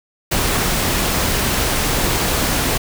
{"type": "noise", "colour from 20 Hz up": "pink", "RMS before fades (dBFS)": -18, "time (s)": [0.31, 2.78], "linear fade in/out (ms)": 10, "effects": []}